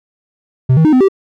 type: tone with pitch steps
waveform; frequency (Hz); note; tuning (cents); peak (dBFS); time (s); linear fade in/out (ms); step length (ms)
triangle; 129 / 159.9 / 308.6 / 255.7 / 388.3; C3 / D#3 / D#4 / C4 / G4; -24 / +48 / -14 / -40 / -16; -4; 0.69-1.085; 10; 79
effects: none